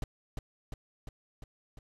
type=noise with echo; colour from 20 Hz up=brown; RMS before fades=-33 dBFS; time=0.02-0.04 s; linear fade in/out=2 ms; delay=350 ms; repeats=5; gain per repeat=-3 dB; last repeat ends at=1.79 s; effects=resampled to 32000 Hz